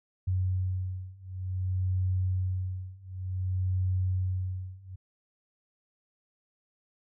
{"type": "beating tone pair", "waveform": "sine", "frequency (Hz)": [92.4, 92.95], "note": ["F#2", "F#2"], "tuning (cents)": [-2, 8], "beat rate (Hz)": 0.55, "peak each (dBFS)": [-31, -30], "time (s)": [0.27, 4.96], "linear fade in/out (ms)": 10, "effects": []}